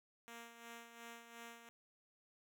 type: tone with tremolo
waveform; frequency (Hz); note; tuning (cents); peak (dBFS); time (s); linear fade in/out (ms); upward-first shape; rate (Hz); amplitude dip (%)
5% pulse; 233.1; A#3; 0; -39; 0.28-1.69; 0; sine; 2.8; 60
effects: none